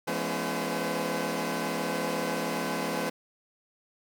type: tone cluster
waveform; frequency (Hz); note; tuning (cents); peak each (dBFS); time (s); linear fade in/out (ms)
15% pulse; 169.7 / 211 / 244.4 / 278.8 / 510; F3 / G#3 / B3 / C#4 / C5; -49 / +28 / -18 / +10 / -44; -29; 0.07-3.1; 10
effects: none